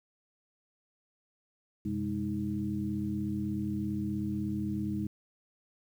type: tone cluster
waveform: sine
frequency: 92.4 / 128.2 / 205 / 314.2 Hz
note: F#2 / C3 / G#3 / D#4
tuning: -2 / -35 / -22 / +17 cents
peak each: -39 / -39 / -33 / -36 dBFS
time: 1.85-5.07 s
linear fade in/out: 5 ms
effects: 10-bit